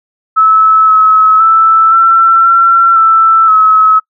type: tone with pitch steps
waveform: sine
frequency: 1301 / 1288 / 1320 / 1344 / 1356 / 1327 / 1287 Hz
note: E6 / E6 / E6 / E6 / E6 / E6 / E6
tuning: -23 / -41 / +2 / +33 / +49 / +11 / -42 cents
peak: -3 dBFS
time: 0.36-4 s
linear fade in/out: 20 ms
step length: 520 ms
effects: noise-tail reverb RT60 0.1 s tail -26 dB re dry